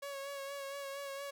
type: tone with vibrato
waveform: sawtooth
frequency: 556 Hz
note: C#5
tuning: 5 cents sharp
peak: -37 dBFS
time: 0.02-1.31 s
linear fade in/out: 10 ms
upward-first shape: sine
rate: 4.3 Hz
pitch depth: 28 cents each way
effects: none